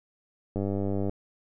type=click train; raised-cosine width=2 ms; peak=-17 dBFS; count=54; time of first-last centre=0.56-1.095 s; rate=99.1 Hz; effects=none